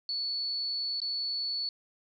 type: tone with dropouts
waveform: sine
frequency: 4435 Hz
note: C#8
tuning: in tune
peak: -30 dBFS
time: 0.09-1.69 s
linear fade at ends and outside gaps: 1 ms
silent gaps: 1.002-1.017 s
effects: none